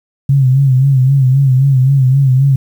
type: tone with vibrato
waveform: sine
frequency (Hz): 133.5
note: C3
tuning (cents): +35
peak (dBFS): -6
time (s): 0.29-2.56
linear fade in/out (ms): 5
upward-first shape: sine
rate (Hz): 3.8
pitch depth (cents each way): 80
effects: 7-bit